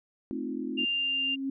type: chord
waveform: sine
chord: F dominant seventh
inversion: first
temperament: equal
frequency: 220 / 261.6 / 311.1 / 349.2 Hz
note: A3 / C4 / Eb4 / F4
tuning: 0 / 0 / 0 / 0 cents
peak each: -38 / -34 / -37 / -39 dBFS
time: 0.31-0.85 s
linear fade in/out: 0 ms
type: tone with exponential growth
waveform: sine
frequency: 270.7 Hz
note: C#4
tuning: 41 cents flat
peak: -27 dBFS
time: 0.71-1.5 s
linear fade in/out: 5 ms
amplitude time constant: 170 ms
type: tone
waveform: sine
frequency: 2794 Hz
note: F7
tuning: in tune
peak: -26 dBFS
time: 0.77-1.36 s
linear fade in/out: 20 ms
effects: none